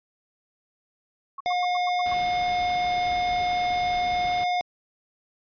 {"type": "tone bursts", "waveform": "sine", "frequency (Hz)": 1100, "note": "C#6", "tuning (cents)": -14, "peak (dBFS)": -32, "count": 7, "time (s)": [1.38, 2.137], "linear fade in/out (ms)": 5, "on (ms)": 25, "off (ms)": 97}
{"type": "tone", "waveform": "square", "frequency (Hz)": 717, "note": "F5", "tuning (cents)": 45, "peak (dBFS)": -23, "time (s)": [1.46, 4.61], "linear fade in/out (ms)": 0}
{"type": "noise", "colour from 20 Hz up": "pink", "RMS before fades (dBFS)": -39, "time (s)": [2.06, 4.44], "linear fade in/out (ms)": 0}
{"effects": ["resampled to 11025 Hz"]}